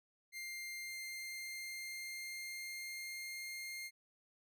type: tone with pitch glide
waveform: sawtooth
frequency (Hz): 2100 to 2119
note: C7 to C7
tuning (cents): +6 to +21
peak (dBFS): -40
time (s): 0.32-3.91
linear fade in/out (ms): 50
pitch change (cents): +15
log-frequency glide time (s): 0.81-3.35
effects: none